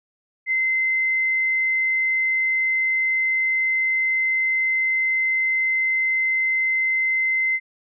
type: tone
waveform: sine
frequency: 2066 Hz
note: C7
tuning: 22 cents flat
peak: -18 dBFS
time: 0.46-7.6 s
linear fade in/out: 50 ms
effects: none